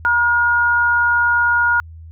sine tone pair together, 954.4 / 1429 Hz, A#5 / F6, +41 / +39 cents, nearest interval perfect fifth, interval 698 cents, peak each -19 / -13 dBFS, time 0.05-1.8 s, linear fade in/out 0 ms, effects added 81 Hz sine -34 dBFS peak until 2.11 s

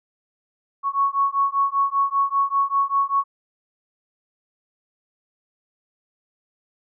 sine beating tone pair, 1106 / 1111.1 Hz, C#6 / C#6, -4 / +4 cents, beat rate 5.1 Hz, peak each -21 / -21 dBFS, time 0.83-3.24 s, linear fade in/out 50 ms, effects none

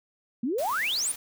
sine exponential sweep, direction up, 220 to 10270 Hz, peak -25 dBFS, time 0.43-1.12 s, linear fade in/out 5 ms
white noise, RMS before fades -40 dBFS, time 0.58-1.16 s, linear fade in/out 5 ms
effects none

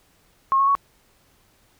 sine tone with pitch steps, 1079 / 1097.2 / 1115.8 Hz, C#6 / C#6 / C#6, -47 / -18 / +11 cents, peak -15 dBFS, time 0.52-0.751 s, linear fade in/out 0 ms, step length 77 ms, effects pink hiss -60 dBFS RMS until 1.79 s

